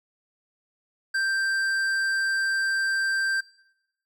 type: tone with hard clipping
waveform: triangle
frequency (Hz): 1572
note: G6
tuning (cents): +4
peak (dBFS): -24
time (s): 1.14-3.41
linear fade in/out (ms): 10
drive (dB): 13
effects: noise-tail reverb RT60 1.0 s tail -24 dB re dry